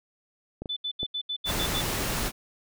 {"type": "clicks", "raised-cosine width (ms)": 2, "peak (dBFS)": -21, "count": 3, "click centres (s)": [0.62, 0.658, 1.031]}
{"type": "tone bursts", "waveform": "sine", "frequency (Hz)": 3502, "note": "A7", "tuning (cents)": -9, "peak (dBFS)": -28, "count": 8, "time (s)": [0.69, 1.816], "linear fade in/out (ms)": 10, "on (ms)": 76, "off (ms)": 74}
{"type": "noise", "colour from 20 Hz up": "pink", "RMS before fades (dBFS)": -29, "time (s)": [1.45, 2.32], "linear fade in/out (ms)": 50}
{"effects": []}